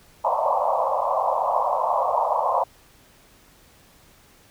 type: band-pass noise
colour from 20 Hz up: white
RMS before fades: -22 dBFS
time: 0.24-2.64 s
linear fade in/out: 10 ms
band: 520 to 1100 Hz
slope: 96 dB/octave
effects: pink hiss -54 dBFS RMS until 4.5 s